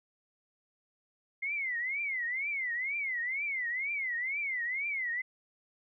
sine tone with vibrato, 2098 Hz, C7, 4 cents sharp, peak -31 dBFS, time 1.42-5.22 s, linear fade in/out 10 ms, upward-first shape triangle, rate 2.1 Hz, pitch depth 230 cents each way, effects none

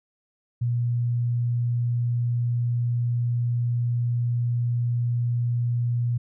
sine tone, 120 Hz, B2, 49 cents flat, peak -21 dBFS, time 0.61-6.18 s, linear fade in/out 10 ms, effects none

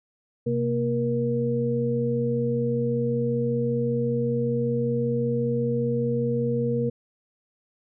sine tone cluster, 128.6 / 233.8 / 474.4 Hz, C3 / A#3 / A#4, -30 / +5 / +30 cents, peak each -27 / -27 / -25 dBFS, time 0.46-6.9 s, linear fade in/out 10 ms, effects none

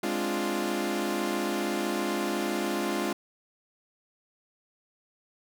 sawtooth chord, D half-diminished seventh, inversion second, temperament equal, 207.7 / 261.6 / 293.7 / 349.2 Hz, Ab3 / C4 / D4 / F4, 0 / 0 / 0 / 0 cents, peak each -29 / -32 / -30 / -27 dBFS, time 0.03-3.13 s, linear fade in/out 5 ms, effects none

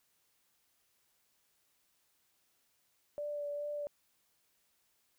sine tone with vibrato, 584 Hz, D5, 10 cents flat, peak -36 dBFS, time 3.18-3.87 s, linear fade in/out 0 ms, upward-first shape sine, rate 2.4 Hz, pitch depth 15 cents each way, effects white hiss -75 dBFS RMS until 5.18 s

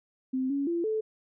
sine tone with pitch steps, 260.1 / 279.9 / 340.6 / 436.1 Hz, C4 / C#4 / F4 / A4, -10 / +17 / -43 / -15 cents, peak -26 dBFS, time 0.33-1.01 s, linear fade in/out 10 ms, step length 170 ms, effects none

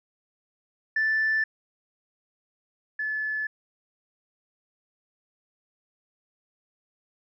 sine tone pair in turn, 1760 / 1728.8 Hz, A6 / A6, 0 / -31 cents, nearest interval unison, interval 31 cents, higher first, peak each -20 / -26 dBFS, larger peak first, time 0.96-1.44 / 2.99-3.47 s, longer neither, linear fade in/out 5 ms, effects tanh soft clip ceiling -18 dBFS

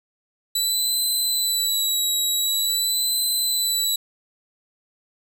20% pulse tone with vibrato, 3951 Hz, B7, in tune, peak -14 dBFS, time 0.55-3.96 s, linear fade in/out 5 ms, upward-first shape sine, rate 0.46 Hz, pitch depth 38 cents each way, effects none

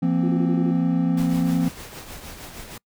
triangle chord, F suspended fourth, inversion none, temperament equal with one note detuned, 170.43 / 233.1 / 261.6 Hz, F3 / Bb3 / C4, -42 / 0 / 0 cents, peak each -19 / -24 / -20 dBFS, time 0.02-1.69 s, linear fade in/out 10 ms
sine tone bursts, 349.2 Hz, F4, in tune, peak -26 dBFS, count 6, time 0.23-0.712 s, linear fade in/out 5 ms, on 57 ms, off 28 ms
pink noise with tremolo, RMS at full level -36 dBFS, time 1.17-2.78 s, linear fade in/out 5 ms, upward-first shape triangle, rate 6.5 Hz, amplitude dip 55%
effects noise-tail reverb RT60 0.1 s tail -26 dB re dry

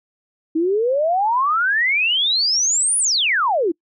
sine exponential two-way sweep, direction up then down, 310.1 to 10000 to 310.1 Hz, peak -15 dBFS, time 0.55-3.72 s, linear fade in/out 10 ms, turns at 2.98 s, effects noise-tail reverb RT60 0.1 s tail -26 dB re dry

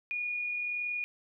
sine tone with amplitude modulation, 2445 Hz, D#7, 31 cents flat, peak -30 dBFS, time 0.11-1.04 s, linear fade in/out 0 ms, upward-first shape sine, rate 41.3 Hz, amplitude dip 25%, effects none

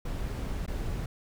brown noise with dropouts, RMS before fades -33 dBFS, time 0.05-1.06 s, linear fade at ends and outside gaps 5 ms, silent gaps 0.663-0.677 s, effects none

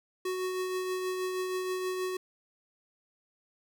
square tone with tremolo, 370 Hz, F#4, in tune, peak -30 dBFS, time 0.25-2.17 s, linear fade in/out 5 ms, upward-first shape triangle, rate 6.3 Hz, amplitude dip 35%, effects none

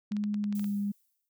sine tone with pitch glide, 207.7 to 202.7 Hz, G#3 to G#3, 0 to -42 cents, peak -28 dBFS, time 0.11-0.92 s, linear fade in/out 10 ms, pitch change -42 cents, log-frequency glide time 0.36-0.74 s
clicks, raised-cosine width 0.2 ms, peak -29 dBFS, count 8, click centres 0.12 / 0.167 / 0.239 / 0.343 / 0.441 / 0.526 / 0.595 / 0.643 s
violet noise with exponential decay, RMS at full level -45 dBFS, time 0.55-1.29 s, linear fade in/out 2 ms, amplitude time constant 160 ms
effects none

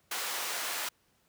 pink high-pass noise, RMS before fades -35 dBFS, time 0.11-0.89 s, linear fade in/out 5 ms, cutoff 840 Hz, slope 12 dB/octave, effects pink hiss -70 dBFS RMS until 1.28 s + high-pass 60 Hz 12 dB/octave

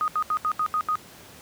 sine tone bursts, 1244.5 Hz, D#6, in tune, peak -21 dBFS, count 7, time 0.01-0.955 s, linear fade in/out 0 ms, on 69 ms, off 77 ms, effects pink hiss -47 dBFS RMS until 1.41 s + high-pass 80 Hz 12 dB/octave

